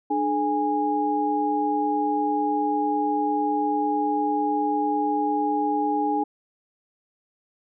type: tone cluster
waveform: sine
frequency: 298.5 / 427.5 / 824 Hz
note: D4 / A4 / G#5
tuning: +28 / -50 / -14 cents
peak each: -25 / -30 / -23 dBFS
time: 0.1-6.24 s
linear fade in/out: 10 ms
effects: none